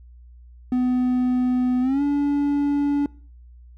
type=tone with pitch glide; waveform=triangle; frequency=250.9 to 286.5 Hz; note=B3 to D4; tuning=+28 to -43 cents; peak=-16 dBFS; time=0.72-3.06 s; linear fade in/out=2 ms; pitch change=+229 cents; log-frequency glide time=1.81-2.02 s; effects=noise-tail reverb RT60 0.5 s tail -24 dB re dry + added 60 Hz sine -43 dBFS peak until 3.77 s